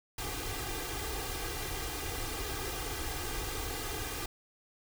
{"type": "noise with comb filter", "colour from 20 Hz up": "pink", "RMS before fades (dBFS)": -37, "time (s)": [0.18, 4.26], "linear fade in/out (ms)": 5, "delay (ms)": 2.5, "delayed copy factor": 0.9, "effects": []}